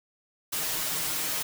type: noise with comb filter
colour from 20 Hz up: white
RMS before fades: -30 dBFS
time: 0.52-1.43 s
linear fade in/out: 10 ms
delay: 6.5 ms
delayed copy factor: +0.8
effects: none